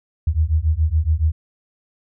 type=beating tone pair; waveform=sine; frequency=75.4 / 82.5 Hz; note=D2 / E2; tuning=+46 / +2 cents; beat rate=7.1 Hz; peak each=-18 dBFS; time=0.27-1.32 s; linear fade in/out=5 ms; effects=none